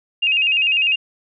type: tone with vibrato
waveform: sine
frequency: 2667 Hz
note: E7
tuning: 20 cents sharp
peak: -14 dBFS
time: 0.22-0.96 s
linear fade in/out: 10 ms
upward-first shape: square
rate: 10 Hz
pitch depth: 83 cents each way
effects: none